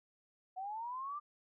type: linear sweep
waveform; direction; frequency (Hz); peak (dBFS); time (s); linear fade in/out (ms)
sine; up; 730 to 1200; -39; 0.56-1.2; 20
effects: none